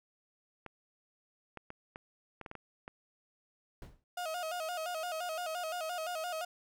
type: clicks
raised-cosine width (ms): 0.5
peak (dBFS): -29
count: 9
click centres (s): 0.663 / 1.573 / 1.704 / 1.959 / 2.413 / 2.462 / 2.514 / 2.553 / 2.879
type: noise with exponential decay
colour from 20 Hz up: brown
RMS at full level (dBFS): -41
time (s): 3.82-4.04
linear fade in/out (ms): 1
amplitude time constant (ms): 47
type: tone with vibrato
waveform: 35% pulse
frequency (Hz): 674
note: E5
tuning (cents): +38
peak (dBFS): -34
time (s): 4.17-6.45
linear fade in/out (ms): 5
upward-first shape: square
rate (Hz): 5.8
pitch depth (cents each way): 100
effects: none